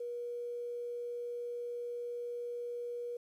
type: tone with quantisation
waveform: sine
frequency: 480.5 Hz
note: B4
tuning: 48 cents flat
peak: -37 dBFS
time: 0-3.17 s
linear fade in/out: 5 ms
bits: 11
effects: resampled to 32000 Hz